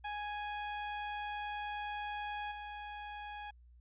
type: tone with level steps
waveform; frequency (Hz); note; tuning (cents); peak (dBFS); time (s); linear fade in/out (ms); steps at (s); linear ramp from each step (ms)
sawtooth; 830.6; G#5; 0; -34 / -39; 0.04-3.51; 10; 2.51; 10
effects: added 60 Hz sine -57 dBFS peak until 3.8 s + resampled to 8000 Hz